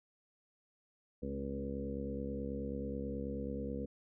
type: harmonic tone with a mistuned harmonic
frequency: 69.3 Hz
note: C#2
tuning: in tune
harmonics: 1 / 2 / 3 / 4 / 5 / 6 / 7 / 8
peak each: -44 / -48 / -42 / -44 / -53 / -49 / -43 / -54 dBFS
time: 1.22-3.86 s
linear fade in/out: 10 ms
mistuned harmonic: 4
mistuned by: -25 cents
effects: none